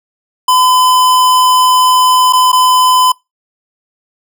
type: tone with dropouts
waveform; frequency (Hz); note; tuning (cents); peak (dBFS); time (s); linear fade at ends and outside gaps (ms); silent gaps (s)
square; 1013; B5; +44; -7; 0.48-3.12; 5; 2.326-2.332 / 2.519-2.528
effects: noise-tail reverb RT60 0.2 s tail -24 dB re dry